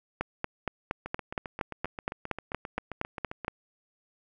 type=two click trains; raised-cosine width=0.5 ms; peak=-21 / -14 dBFS; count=19 / 15; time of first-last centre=1.06-3.447 / 0.21-3.481 s; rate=7.54 / 4.28 Hz; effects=none